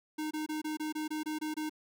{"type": "tone bursts", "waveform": "square", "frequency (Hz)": 308, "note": "D#4", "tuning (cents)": -17, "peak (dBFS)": -34, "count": 10, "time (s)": [0.18, 1.696], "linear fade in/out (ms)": 10, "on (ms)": 130, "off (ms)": 24, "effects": []}